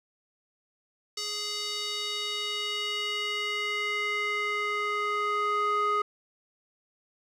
square tone with band-pass filter sweep, 416.1 Hz, G#4, 3 cents sharp, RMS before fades -30 dBFS, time 1.17-6.02 s, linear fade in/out 5 ms, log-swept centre 5000 to 1200 Hz, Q 2.5, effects none

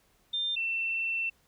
sine tone pair in turn, 3600 / 2689 Hz, A7 / E7, +39 / +34 cents, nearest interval perfect fourth, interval 505 cents, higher first, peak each -28 dBFS, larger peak neither, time 0.33-0.56 / 0.56-1.3 s, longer second, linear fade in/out 10 ms, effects pink hiss -67 dBFS RMS until 1.47 s

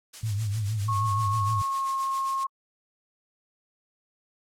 blue noise with tremolo, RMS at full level -36 dBFS, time 0.13-2.44 s, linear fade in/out 10 ms, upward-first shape sine, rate 7.5 Hz, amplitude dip 65%
sine tone with vibrato, 105.5 Hz, G#2, 28 cents sharp, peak -25 dBFS, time 0.23-1.62 s, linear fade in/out 5 ms, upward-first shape triangle, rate 6.4 Hz, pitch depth 130 cents each way
sine tone with pitch glide, 1094 to 1078.3 Hz, C#6 to C#6, -23 to -48 cents, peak -25 dBFS, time 0.88-2.47 s, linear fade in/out 10 ms, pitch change -25 cents, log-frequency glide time 1.53-1.93 s
effects low-pass 8000 Hz 12 dB/octave + AAC 64 kbps

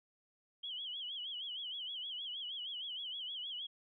sine tone with vibrato, 3136 Hz, G7, in tune, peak -40 dBFS, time 0.63-3.67 s, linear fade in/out 10 ms, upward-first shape sine, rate 6.4 Hz, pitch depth 130 cents each way, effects none

